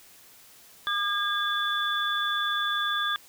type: tone cluster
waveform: sine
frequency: 1206 / 1626 / 3466 Hz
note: D6 / G#6 / A7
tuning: +46 / -37 / -27 cents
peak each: -29 dBFS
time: 0.87-3.16 s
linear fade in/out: 0 ms
effects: white hiss -53 dBFS RMS until 3.28 s